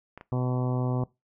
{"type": "clicks", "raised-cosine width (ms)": 0.5, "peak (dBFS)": [-26, -28], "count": 2, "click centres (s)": [0.176, 0.211]}
{"type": "harmonic tone", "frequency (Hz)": 125.9, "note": "B2", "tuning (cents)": 34, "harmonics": [1, 2, 3, 4, 5, 6, 7, 8, 9], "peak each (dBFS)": [-26, -32, -36, -38, -40, -42, -43, -44, -45], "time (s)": [0.32, 1.04], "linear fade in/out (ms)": 2}
{"effects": ["noise-tail reverb RT60 0.2 s tail -20 dB re dry"]}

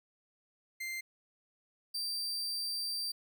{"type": "tone pair in turn", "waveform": "40% pulse", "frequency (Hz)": [2090, 4692], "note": ["C7", "D8"], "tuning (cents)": [-2, -2], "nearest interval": "octave + major second", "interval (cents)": 1400, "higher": "second", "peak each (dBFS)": [-36, -33], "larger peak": "second", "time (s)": [[0.8, 1.01], [1.94, 3.12]], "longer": "second", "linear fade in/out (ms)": 10, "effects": []}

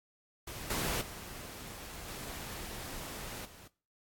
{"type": "noise with level steps", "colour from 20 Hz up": "pink", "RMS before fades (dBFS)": [-43, -34, -46, -43, -54], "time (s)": [0.47, 3.68], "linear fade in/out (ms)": 5, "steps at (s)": [0.7, 1.01, 2.08, 3.45], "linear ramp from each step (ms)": 5, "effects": ["noise-tail reverb RT60 0.4 s tail -21 dB re dry", "AAC 64 kbps"]}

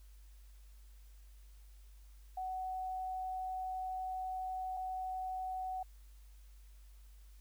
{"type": "tone pair in turn", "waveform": "sine", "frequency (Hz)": [748, 748], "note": ["F#5", "F#5"], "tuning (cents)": [19, 19], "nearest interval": "unison", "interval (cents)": 0, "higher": "neither", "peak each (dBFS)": [-37, -37], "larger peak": "neither", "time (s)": [[2.37, 4.77], [4.77, 5.83]], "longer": "first", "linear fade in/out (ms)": 5, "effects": ["added 50 Hz sine -54 dBFS peak until 7.4 s", "white hiss -70 dBFS RMS until 7.4 s"]}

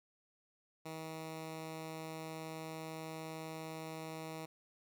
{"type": "tone", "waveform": "10% pulse", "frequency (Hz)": 159.6, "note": "D#3", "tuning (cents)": 44, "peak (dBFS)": -35, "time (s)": [0.85, 4.46], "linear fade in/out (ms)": 10, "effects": []}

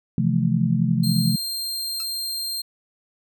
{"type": "chord", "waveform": "sine", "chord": "F major seventh", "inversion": "second", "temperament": "just", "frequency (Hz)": [130.96, 163.7, 174.61, 218.3], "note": ["C3", "E3", "F3", "A3"], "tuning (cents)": [2, -12, 0, -13], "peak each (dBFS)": -23, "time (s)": [0.18, 1.36], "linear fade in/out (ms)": 2}
{"type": "tone", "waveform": "sawtooth", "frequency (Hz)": 4186, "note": "C8", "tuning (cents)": 0, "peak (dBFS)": -23, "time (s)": [1.03, 2.62], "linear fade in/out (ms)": 10}
{"type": "tone with exponential decay", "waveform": "10% pulse", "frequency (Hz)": 1312, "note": "E6", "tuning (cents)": -9, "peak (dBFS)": -26, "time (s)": [2, 2.08], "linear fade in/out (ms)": 1, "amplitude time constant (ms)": 16}
{"effects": []}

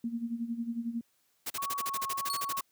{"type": "tone with tremolo", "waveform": "sine", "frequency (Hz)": 233.1, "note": "A#3", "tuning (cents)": 0, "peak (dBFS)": -29, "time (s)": [0.04, 1.01], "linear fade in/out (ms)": 2, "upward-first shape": "sine", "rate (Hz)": 11, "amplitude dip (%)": 75}
{"type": "noise bursts", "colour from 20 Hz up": "white", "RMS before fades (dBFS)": -35, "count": 15, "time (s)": [1.46, 2.609], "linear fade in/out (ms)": 10, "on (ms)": 43, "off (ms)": 36}
{"type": "tone with vibrato", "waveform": "sine", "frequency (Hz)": 1108.7, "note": "C#6", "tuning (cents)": 0, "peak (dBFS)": -33, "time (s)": [1.58, 2.61], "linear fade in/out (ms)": 2, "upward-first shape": "sine", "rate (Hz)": 1.6, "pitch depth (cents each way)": 24}
{"type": "tone with exponential decay", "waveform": "sawtooth", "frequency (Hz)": 4386, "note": "C#8", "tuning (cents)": -19, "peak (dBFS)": -27, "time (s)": [2.3, 2.54], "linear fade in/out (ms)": 0, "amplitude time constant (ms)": 52}
{"effects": ["white hiss -72 dBFS RMS until 2.71 s", "high-pass 80 Hz 12 dB/octave"]}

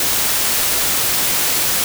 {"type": "noise", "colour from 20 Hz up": "white", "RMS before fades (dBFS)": -17, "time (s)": [0, 1.84], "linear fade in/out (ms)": 2, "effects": []}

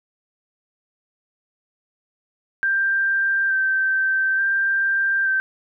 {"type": "tone with vibrato", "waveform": "sine", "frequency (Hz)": 1568, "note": "G6", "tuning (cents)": 0, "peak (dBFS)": -17, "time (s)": [2.63, 5.4], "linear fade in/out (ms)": 0, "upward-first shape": "square", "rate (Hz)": 0.57, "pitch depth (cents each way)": 15, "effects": []}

